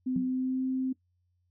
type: tone with pitch glide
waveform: sine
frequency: 256.2 to 260.4 Hz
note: C4 to C4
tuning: -36 to -8 cents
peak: -27 dBFS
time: 0.06-0.93 s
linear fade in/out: 10 ms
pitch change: +28 cents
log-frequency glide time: 0.23-0.64 s
type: tone with exponential decay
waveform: sine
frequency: 184.9 Hz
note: F#3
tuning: 1 cent flat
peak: -26 dBFS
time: 0.16-0.36 s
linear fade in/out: 2 ms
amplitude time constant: 42 ms
effects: noise-tail reverb RT60 0.1 s tail -19 dB re dry + added 89 Hz sine -70 dBFS peak until 1.5 s